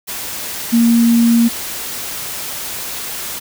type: tone in noise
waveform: sine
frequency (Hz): 233.1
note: A#3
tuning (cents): 0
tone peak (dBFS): -8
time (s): 0.72-1.49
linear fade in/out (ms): 20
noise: white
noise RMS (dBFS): -25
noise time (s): 0.07-3.4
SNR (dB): +14
effects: none